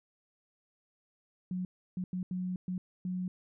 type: tone bursts at uneven times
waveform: sine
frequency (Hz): 182.6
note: F#3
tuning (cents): -23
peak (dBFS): -32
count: 6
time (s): 1.51-1.65 / 1.97-2.04 / 2.13-2.23 / 2.31-2.56 / 2.68-2.78 / 3.05-3.28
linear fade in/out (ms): 2
effects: none

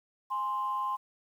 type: tone pair together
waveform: sine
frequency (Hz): 829.3 / 1046.5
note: G#5 / C6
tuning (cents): -3 / 0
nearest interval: major third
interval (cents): 403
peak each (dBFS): -36 / -29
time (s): 0.3-0.97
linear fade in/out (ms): 20
effects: tanh soft clip ceiling -23 dBFS + 10-bit

